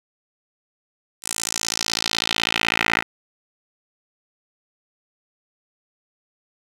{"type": "tone with band-pass filter sweep", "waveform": "10% pulse", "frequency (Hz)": 56, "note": "A1", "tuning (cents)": 31, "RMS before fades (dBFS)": -24, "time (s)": [1.22, 3.04], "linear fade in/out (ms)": 50, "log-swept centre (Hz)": [8900, 1900], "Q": 2.2, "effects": ["7-bit"]}